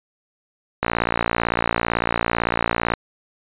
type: click train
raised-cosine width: 0.5 ms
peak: -3 dBFS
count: 123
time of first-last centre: 0.83-2.937 s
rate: 57.9 Hz
effects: resampled to 8000 Hz

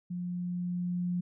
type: tone with level ramp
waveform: sine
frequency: 177.5 Hz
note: F3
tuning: 28 cents sharp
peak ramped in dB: -33 to -28 dBFS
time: 0.1-1.21 s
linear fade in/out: 10 ms
effects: none

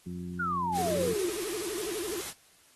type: harmonic tone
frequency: 88.6 Hz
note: F2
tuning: 25 cents sharp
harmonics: 1 / 2 / 3 / 4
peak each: -44 / -36 / -46 / -46 dBFS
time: 0.06-1.14 s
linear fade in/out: 5 ms
type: exponential sweep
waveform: sine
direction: down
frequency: 1480 to 330.4 Hz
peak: -28 dBFS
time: 0.39-1.3 s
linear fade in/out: 10 ms
type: noise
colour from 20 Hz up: white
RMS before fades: -38 dBFS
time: 0.72-2.34 s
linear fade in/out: 50 ms
type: tone with vibrato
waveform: triangle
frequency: 383.7 Hz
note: G4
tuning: 37 cents flat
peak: -32 dBFS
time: 0.78-2.21 s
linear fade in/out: 5 ms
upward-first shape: sine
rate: 12 Hz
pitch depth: 240 cents each way
effects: white hiss -61 dBFS RMS until 2.75 s + AAC 32 kbps

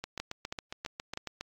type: two click trains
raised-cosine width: 0.2 ms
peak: -19 / -18 dBFS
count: 11 / 4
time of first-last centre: 0.04-1.41 / 0.2-1.174 s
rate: 7.3 / 3.08 Hz
effects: AAC 64 kbps

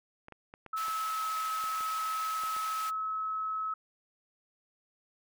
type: clicks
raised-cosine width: 0.5 ms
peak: -32 dBFS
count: 9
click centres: 0.284 / 0.323 / 0.539 / 0.663 / 0.883 / 1.64 / 1.808 / 2.436 / 2.565 s
type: tone with pitch glide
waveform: sine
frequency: 1300 to 1290.3 Hz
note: E6 to E6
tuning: -24 to -37 cents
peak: -31 dBFS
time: 0.73-3.74 s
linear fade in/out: 5 ms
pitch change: -13 cents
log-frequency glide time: 0.86-1.24 s
type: high-pass noise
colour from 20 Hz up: pink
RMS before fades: -43 dBFS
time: 0.76-2.91 s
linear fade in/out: 20 ms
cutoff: 900 Hz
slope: 24 dB/octave
effects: none

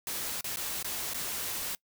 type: noise with dropouts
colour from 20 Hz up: white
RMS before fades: -35 dBFS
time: 0.07-1.75 s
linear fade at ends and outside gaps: 1 ms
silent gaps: 0.409-0.443 / 0.56-0.57 / 0.827-0.845 / 1.135-1.144 s
effects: noise-tail reverb RT60 0.1 s tail -24 dB re dry

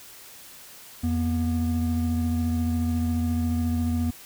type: tone pair together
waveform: triangle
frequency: 84.94 / 240.6 Hz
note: F2 / B3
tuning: -48 / -45 cents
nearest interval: octave + tritone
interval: 1803 cents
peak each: -23 dBFS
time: 1.03-4.11 s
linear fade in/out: 10 ms
effects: white hiss -46 dBFS RMS until 4.25 s

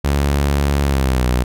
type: tone with pitch glide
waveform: sawtooth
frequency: 70.8 to 61.99 Hz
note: C#2 to B1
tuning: +37 to +7 cents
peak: -10 dBFS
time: 0.04-1.44 s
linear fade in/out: 10 ms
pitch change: -230 cents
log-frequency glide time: 0.84-1.25 s
effects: none

